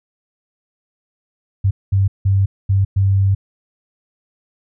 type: tone bursts at uneven times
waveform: sine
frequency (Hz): 97.6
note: G2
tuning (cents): -7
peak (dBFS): -11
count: 5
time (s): 1.64-1.71 / 1.92-2.08 / 2.25-2.46 / 2.69-2.85 / 2.96-3.35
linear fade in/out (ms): 10
effects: none